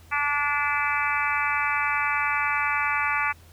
harmonic tone, 290 Hz, D4, 22 cents flat, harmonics 3 / 4 / 5 / 6 / 7 / 8 / 9, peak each -30 / -28 / -29 / -32 / -30 / -29 / -33 dBFS, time 0.11-3.33 s, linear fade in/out 20 ms, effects added 83 Hz sine -49 dBFS peak until 3.52 s + pink hiss -55 dBFS RMS until 3.52 s

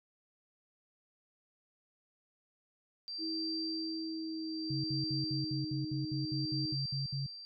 sine tone with tremolo, 4699 Hz, D8, in tune, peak -36 dBFS, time 3.08-7.45 s, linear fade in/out 0 ms, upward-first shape sine, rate 0.62 Hz, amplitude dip 70%
sine tone with pitch glide, 320.7 to 309.4 Hz, E4 to D#4, -48 to -10 cents, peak -37 dBFS, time 3.18-6.76 s, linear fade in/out 50 ms, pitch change -62 cents, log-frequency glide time 4.03-5.68 s
sine tone bursts, 137.1 Hz, C#3, 19 cents flat, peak -34 dBFS, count 13, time 4.7-7.264 s, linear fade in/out 5 ms, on 140 ms, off 62 ms
effects none

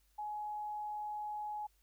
sine tone, 841 Hz, G#5, 22 cents sharp, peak -38 dBFS, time 0.18-1.67 s, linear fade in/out 10 ms, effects added 50 Hz sine -70 dBFS peak until 1.82 s + white hiss -75 dBFS RMS until 1.82 s

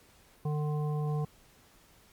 harmonic tone, 150 Hz, D3, 37 cents sharp, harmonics 1 / 3 / 5 / 7, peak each -29 / -39 / -43 / -46 dBFS, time 0.45-1.25 s, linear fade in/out 5 ms, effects pink hiss -61 dBFS RMS until 2.12 s + Opus 48 kbps

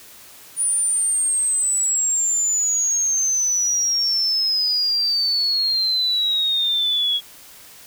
sine exponential sweep, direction down, 9570 to 3322 Hz, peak -17 dBFS, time 0.56-7.21 s, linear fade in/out 50 ms, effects white hiss -44 dBFS RMS until 7.86 s

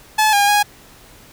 sawtooth tone with pitch steps, 861 / 811 / 826 Hz, A5 / G#5 / G#5, -38 / -41 / -10 cents, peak -8 dBFS, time 0.18-0.63 s, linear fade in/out 10 ms, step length 150 ms, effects pink hiss -45 dBFS RMS until 1.32 s

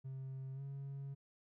triangle tone with pitch glide, 133.1 to 138.19 Hz, C3 to C#3, +30 to -5 cents, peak -40 dBFS, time 0.04-1.15 s, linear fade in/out 20 ms, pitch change +65 cents, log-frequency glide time 0.54-0.61 s, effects tanh soft clip ceiling -37 dBFS

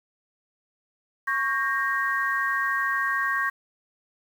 sine chord, G diminished, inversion second, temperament equal with one note detuned, 1108.7 / 1598.2 / 1864.7 Hz, Db6 / G6 / Bb6, 0 / +33 / 0 cents, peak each -27 dBFS, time 1.27-3.5 s, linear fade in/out 10 ms, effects 8-bit

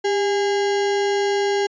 sine tone with sample-and-hold, 399.4 Hz, G4, 32 cents sharp, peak -17 dBFS, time 0.04-1.67 s, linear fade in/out 10 ms, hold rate 1225 Hz, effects resampled to 16000 Hz

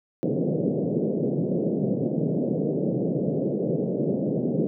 pink band-pass noise, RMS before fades -25 dBFS, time 0.23-4.67 s, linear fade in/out 0 ms, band 140 to 560 Hz, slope 48 dB/octave, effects none

